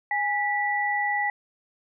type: tone pair together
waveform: sine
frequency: 824 / 1959.8 Hz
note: G#5 / B6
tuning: -14 / -14 cents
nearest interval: octave + minor third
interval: 1500 cents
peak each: -26 / -25 dBFS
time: 0.11-1.3 s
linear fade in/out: 2 ms
effects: none